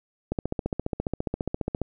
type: click train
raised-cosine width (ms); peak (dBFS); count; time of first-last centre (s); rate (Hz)
2; -13; 23; 0.32-1.817; 14.7
effects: none